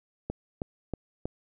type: click train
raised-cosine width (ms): 2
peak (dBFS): -18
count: 4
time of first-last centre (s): 0.3-1.255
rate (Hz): 3.14
effects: none